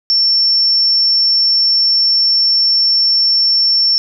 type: tone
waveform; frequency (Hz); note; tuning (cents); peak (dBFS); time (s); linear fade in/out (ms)
sine; 5420; E8; +47; -9; 0.1-3.98; 0
effects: none